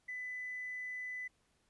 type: tone with tanh clipping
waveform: triangle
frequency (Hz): 2000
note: B6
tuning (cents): +21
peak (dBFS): -39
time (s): 0.08-1.28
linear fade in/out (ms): 10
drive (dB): 1
effects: pink hiss -75 dBFS RMS until 1.69 s + resampled to 24000 Hz